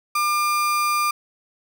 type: tone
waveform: 35% pulse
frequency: 1200 Hz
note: D6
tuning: 37 cents sharp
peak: -17 dBFS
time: 0.15-1.11 s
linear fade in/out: 5 ms
effects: none